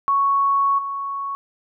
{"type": "tone with level steps", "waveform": "sine", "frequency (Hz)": 1110, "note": "C#6", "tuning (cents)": 2, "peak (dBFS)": [-15, -24], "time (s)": [0.08, 1.35], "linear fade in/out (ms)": 0, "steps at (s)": 0.78, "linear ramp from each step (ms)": 10, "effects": []}